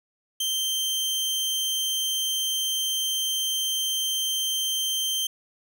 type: tone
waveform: sawtooth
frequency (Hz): 3136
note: G7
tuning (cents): 0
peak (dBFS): -21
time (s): 0.4-5.27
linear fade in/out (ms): 5
effects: none